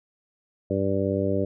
harmonic tone, 97.7 Hz, G2, 5 cents flat, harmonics 1 / 2 / 3 / 4 / 5 / 6, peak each -29 / -29 / -29 / -29 / -29 / -29 dBFS, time 0.7-1.45 s, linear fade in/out 5 ms, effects none

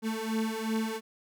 35% pulse beating tone pair, 220 / 222.7 Hz, A3 / A3, 0 / +21 cents, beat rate 2.7 Hz, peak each -31 / -30 dBFS, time 0.02-1.01 s, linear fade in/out 50 ms, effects none

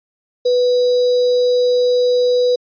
sine tone with sample-and-hold, 493.9 Hz, B4, in tune, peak -11 dBFS, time 0.45-2.56 s, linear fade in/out 10 ms, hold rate 4410 Hz, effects resampled to 11025 Hz

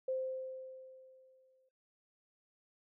sine tone with exponential decay, 521 Hz, C5, 7 cents flat, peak -32 dBFS, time 0.08-1.69 s, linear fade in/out 5 ms, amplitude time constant 350 ms, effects noise-tail reverb RT60 0.5 s tail -22 dB re dry

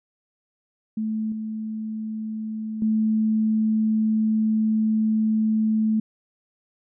sine tone with level steps, 218.2 Hz, A3, 14 cents flat, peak -23 / -27 / -18 dBFS, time 0.97-6 s, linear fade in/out 5 ms, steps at 1.32 / 2.82 s, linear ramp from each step 2 ms, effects none

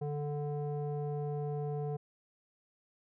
square tone with low-pass filter, 146.7 Hz, D3, 2 cents flat, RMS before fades -36 dBFS, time 0.01-1.97 s, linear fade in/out 10 ms, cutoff 590 Hz, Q 6.7, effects none

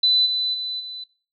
sine tone with level steps, 4000 Hz, B7, 21 cents sharp, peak -14 / -20 / -25 / -31 dBFS, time 0.03-1.04 s, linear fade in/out 5 ms, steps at 0.25 / 0.53 / 0.79 s, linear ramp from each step 20 ms, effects noise-tail reverb RT60 0.4 s tail -20 dB re dry

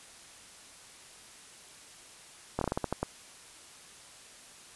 slowing click train, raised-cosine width 1 ms, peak -15 dBFS, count 9, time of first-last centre 2.59-3.03 s, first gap 23 ms, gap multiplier 1.24, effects white hiss -52 dBFS RMS until 4.75 s + resampled to 24000 Hz

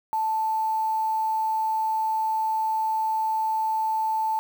sine tone with quantisation, 880 Hz, A5, in tune, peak -22 dBFS, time 0.13-4.39 s, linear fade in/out 0 ms, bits 7, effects none

